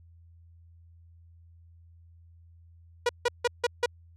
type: tone bursts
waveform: sawtooth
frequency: 482.9 Hz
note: B4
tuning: 39 cents flat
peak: -18 dBFS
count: 5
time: 3.06-3.86 s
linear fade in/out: 5 ms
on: 32 ms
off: 160 ms
effects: added 84 Hz sine -52 dBFS peak until 4.16 s + low-pass 7000 Hz 12 dB/octave